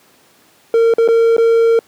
triangle tone with dropouts, 458.6 Hz, A#4, 28 cents flat, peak -6 dBFS, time 0.74-1.79 s, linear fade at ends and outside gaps 1 ms, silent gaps 0.938-0.983 / 1.077-1.086 / 1.366-1.381 s, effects pink hiss -50 dBFS RMS until 1.87 s + high-pass 200 Hz 12 dB/octave

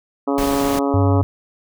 harmonic tone, 139.8 Hz, C#3, 15 cents sharp, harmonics 2 / 3 / 4 / 5 / 6 / 7 / 8 / 9, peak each -19 / -23 / -25 / -27 / -29 / -30 / -31 / -32 dBFS, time 0.27-1.22 s, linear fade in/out 10 ms
pink noise, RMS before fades -26 dBFS, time 0.38-0.79 s, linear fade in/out 0 ms
sine tone, 98 Hz, G2, in tune, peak -14 dBFS, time 0.94-1.23 s, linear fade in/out 0 ms
effects none

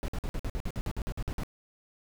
brown noise bursts, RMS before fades -32 dBFS, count 14, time 0.03-1.434 s, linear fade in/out 0 ms, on 52 ms, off 52 ms, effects none

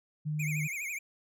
sine tone, 152 Hz, D#3, 40 cents flat, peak -30 dBFS, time 0.25-0.68 s, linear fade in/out 20 ms
square tone with vibrato, 2296 Hz, D7, 40 cents flat, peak -35 dBFS, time 0.39-0.99 s, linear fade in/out 10 ms, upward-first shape triangle, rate 12 Hz, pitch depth 170 cents each way
effects none

